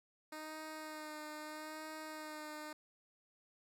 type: tone with vibrato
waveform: 10% pulse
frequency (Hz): 308.1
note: D#4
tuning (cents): -17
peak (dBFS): -37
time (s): 0.32-2.73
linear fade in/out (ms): 5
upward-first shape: sine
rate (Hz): 0.78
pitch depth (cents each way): 24
effects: none